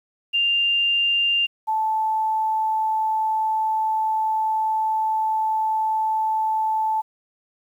sine tone pair in turn, 2794 / 875.2 Hz, F7 / A5, 0 / -9 cents, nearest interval octave + minor sixth, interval 2009 cents, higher first, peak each -17 / -19 dBFS, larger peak first, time 0.33-1.47 / 1.67-7.02 s, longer second, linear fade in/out 20 ms, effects 9-bit

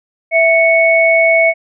sine tone pair together, 659.3 / 2215 Hz, E5 / C#7, 0 / -2 cents, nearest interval octave + major sixth, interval 2098 cents, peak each -10 dBFS, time 0.31-1.54 s, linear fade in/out 50 ms, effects none

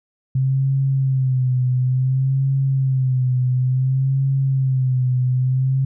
sine tone with vibrato, 131 Hz, C3, 2 cents sharp, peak -15 dBFS, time 0.35-5.85 s, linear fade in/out 5 ms, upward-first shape sine, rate 0.57 Hz, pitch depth 61 cents each way, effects none

